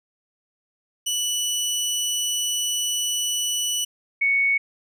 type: tone pair in turn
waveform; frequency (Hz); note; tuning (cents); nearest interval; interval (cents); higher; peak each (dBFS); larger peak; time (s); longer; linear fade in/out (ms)
20% pulse / sine; 2960 / 2221; F#7 / C#7; 0 / +3; perfect fourth; 497; first; -17; neither; 1.06-3.85 / 4.21-4.58; first; 10
effects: none